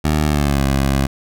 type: tone with pitch glide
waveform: 15% pulse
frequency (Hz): 76 to 68.1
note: D#2 to C#2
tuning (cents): -40 to -30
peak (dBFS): -8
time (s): 0.04-1.07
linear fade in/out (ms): 10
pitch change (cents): -190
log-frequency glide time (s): 0.24-0.63
effects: none